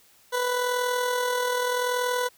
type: tone with amplitude modulation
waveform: 20% pulse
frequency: 494.7 Hz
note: B4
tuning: 3 cents sharp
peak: -17 dBFS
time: 0.32-2.29 s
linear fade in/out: 20 ms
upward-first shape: sine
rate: 40.8 Hz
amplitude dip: 40%
effects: white hiss -58 dBFS RMS until 2.37 s